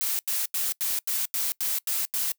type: noise bursts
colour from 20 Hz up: blue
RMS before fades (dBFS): -27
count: 9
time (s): 0.01-2.318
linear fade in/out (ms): 0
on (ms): 180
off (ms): 86
effects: noise-tail reverb RT60 0.1 s tail -23 dB re dry